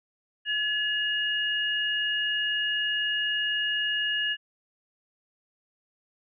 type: tone pair together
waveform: sine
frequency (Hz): 1702 / 2862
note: G#6 / F7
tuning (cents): +42 / +42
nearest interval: major sixth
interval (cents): 900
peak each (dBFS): -28 / -27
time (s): 0.45-4.37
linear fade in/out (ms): 50
effects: none